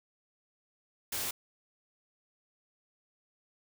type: noise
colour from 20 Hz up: white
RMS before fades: -35 dBFS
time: 1.12-1.31 s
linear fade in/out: 5 ms
effects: none